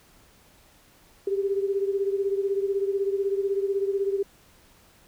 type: beating tone pair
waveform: sine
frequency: 392 / 408 Hz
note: G4 / G#4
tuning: 0 / -31 cents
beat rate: 16 Hz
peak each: -24 / -29 dBFS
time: 1.27-4.23 s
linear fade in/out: 5 ms
effects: pink hiss -57 dBFS RMS until 5.07 s